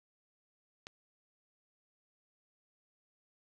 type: click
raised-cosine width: 0.2 ms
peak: -27 dBFS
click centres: 0.869 s
effects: none